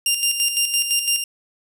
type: tone with tremolo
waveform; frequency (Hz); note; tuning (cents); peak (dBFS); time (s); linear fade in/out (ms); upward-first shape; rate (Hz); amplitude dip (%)
15% pulse; 2794; F7; 0; -9; 0.06-1.24; 2; square; 5.9; 55
effects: none